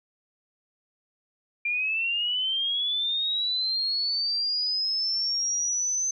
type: linear sweep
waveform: sine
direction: up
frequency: 2380 to 6200 Hz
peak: -24 dBFS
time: 1.65-6.11 s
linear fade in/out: 5 ms
effects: none